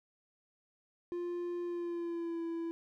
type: tone with pitch glide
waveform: triangle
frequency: 349.7 to 333.3 Hz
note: F4 to E4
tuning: +2 to +19 cents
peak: -33 dBFS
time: 1.12-2.71 s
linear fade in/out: 0 ms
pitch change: -83 cents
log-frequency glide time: 1.64-2.43 s
effects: none